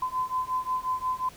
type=beating tone pair; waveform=sine; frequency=1018 / 1023.6 Hz; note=C6 / C6; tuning=-48 / -38 cents; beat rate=5.6 Hz; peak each=-30 / -29 dBFS; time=0.02-1.29 s; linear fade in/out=5 ms; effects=pink hiss -50 dBFS RMS until 1.36 s